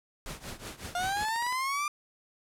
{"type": "noise with tremolo", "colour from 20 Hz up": "pink", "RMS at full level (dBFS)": -38, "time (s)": [0.26, 1.24], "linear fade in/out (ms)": 0, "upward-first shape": "triangle", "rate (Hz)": 5.4, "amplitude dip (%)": 90}
{"type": "linear sweep", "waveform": "30% pulse", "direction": "up", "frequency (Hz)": [698.5, 1200], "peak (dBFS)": -26, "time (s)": [0.95, 1.88], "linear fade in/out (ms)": 2}
{"type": "clicks", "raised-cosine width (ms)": 0.3, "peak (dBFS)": -27, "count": 10, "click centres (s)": [1.033, 1.092, 1.123, 1.171, 1.25, 1.285, 1.361, 1.424, 1.466, 1.525]}
{"effects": ["low-pass 12000 Hz 12 dB/octave"]}